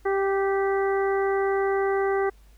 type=harmonic tone with a mistuned harmonic; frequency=392 Hz; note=G4; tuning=in tune; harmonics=1 / 2 / 3 / 4 / 5; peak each=-22 / -29 / -33 / -35 / -35 dBFS; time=0.05-2.3 s; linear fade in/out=10 ms; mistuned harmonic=4; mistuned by=-19 cents; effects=added 50 Hz sine -50 dBFS peak until 2.57 s + pink hiss -62 dBFS RMS until 2.57 s